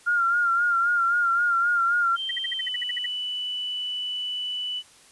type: tone with vibrato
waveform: sine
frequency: 1396.9 Hz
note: F6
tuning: in tune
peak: -19 dBFS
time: 0.06-2.17 s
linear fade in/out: 20 ms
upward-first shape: sine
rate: 3.8 Hz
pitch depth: 47 cents each way
type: tone with pitch glide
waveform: sine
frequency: 3136 to 2977 Hz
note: G7 to F#7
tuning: 0 to +10 cents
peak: -27 dBFS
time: 2.15-4.83 s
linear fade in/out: 50 ms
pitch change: -90 cents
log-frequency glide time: 2.54-2.76 s
type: tone bursts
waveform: sine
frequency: 1933 Hz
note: B6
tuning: 38 cents flat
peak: -27 dBFS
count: 11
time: 2.29-3.061 s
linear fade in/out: 5 ms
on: 21 ms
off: 54 ms
effects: white hiss -53 dBFS RMS until 5.11 s + resampled to 24000 Hz